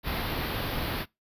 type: band-stop noise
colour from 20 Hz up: pink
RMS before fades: -31 dBFS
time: 0.03-1.06 s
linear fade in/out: 50 ms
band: 4700 to 12000 Hz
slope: 48 dB/octave
effects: noise-tail reverb RT60 0.2 s tail -23 dB re dry + resampled to 32000 Hz